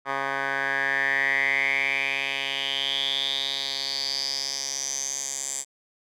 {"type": "tone with band-pass filter sweep", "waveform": "10% pulse", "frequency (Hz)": 136.9, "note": "C#3", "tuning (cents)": -21, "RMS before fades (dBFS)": -27, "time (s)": [0.05, 5.65], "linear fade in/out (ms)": 50, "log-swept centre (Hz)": [1300, 7600], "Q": 7.2, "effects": []}